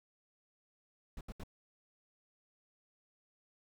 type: noise bursts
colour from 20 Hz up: brown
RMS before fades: -44 dBFS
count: 3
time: 1.17-1.435 s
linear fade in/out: 2 ms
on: 39 ms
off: 74 ms
effects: none